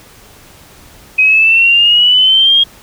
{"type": "exponential sweep", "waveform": "sine", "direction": "up", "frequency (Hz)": [2515, 3268], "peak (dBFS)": -5, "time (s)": [1.18, 2.64], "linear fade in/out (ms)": 10, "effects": ["pink hiss -40 dBFS RMS until 2.82 s"]}